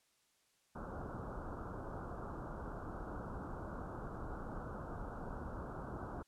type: low-pass noise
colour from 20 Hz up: pink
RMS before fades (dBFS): -45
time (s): 0.75-6.23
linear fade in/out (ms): 10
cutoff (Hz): 1500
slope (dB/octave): 96
effects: white hiss -75 dBFS RMS until 6.27 s + low-pass 10000 Hz 12 dB/octave